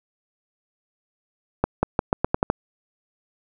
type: accelerating click train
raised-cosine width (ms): 1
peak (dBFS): -4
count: 8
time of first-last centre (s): 1.64-2.501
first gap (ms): 190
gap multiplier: 0.85
effects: none